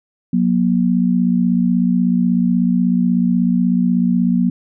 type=tone pair together; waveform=sine; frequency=182.47 / 238.8 Hz; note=F#3 / A#3; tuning=-24 / +42 cents; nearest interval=perfect fourth; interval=466 cents; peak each=-15 dBFS; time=0.33-4.5 s; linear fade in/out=5 ms; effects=none